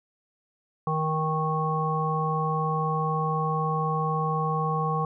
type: harmonic tone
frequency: 157 Hz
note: D#3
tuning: 16 cents sharp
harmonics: 1 / 3 / 5 / 7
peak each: -27 / -32 / -31 / -28 dBFS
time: 0.87-5.05 s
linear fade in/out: 2 ms
effects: none